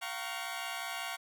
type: chord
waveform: 15% pulse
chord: G half-diminished seventh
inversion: third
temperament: equal with one note detuned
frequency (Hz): 698.5 / 763.9 / 932.3 / 1108.7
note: F5 / G5 / Bb5 / Db6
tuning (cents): 0 / -45 / 0 / 0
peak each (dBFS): -35 / -36 / -38 / -36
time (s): 0.01-1.17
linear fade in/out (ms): 20
effects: none